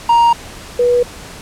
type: tone pair in turn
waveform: triangle / sine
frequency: 937 / 487 Hz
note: A#5 / B4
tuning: +9 / -24 cents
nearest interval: major seventh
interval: 1133 cents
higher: first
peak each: -5 / -9 dBFS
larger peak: first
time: 0.09-0.33 / 0.79-1.03 s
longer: neither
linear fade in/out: 5 ms
effects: pink hiss -33 dBFS RMS until 1.41 s + low-pass 10000 Hz 12 dB/octave